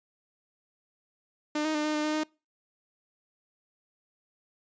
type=tone with pitch steps; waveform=sawtooth; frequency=301.1 / 312 / 300.9 / 305.5 / 301.8 / 305.8 / 308.7 Hz; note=D4 / D#4 / D4 / D#4 / D4 / D#4 / D#4; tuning=+43 / +5 / +42 / -32 / +47 / -30 / -14 cents; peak=-23 dBFS; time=1.55-2.236 s; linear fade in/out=5 ms; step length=98 ms; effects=noise-tail reverb RT60 0.3 s tail -26 dB re dry + resampled to 16000 Hz